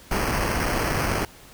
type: noise with sample-and-hold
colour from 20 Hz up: pink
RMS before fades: -24 dBFS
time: 0.11-1.25 s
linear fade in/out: 2 ms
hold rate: 3675 Hz
effects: pink hiss -48 dBFS RMS until 1.53 s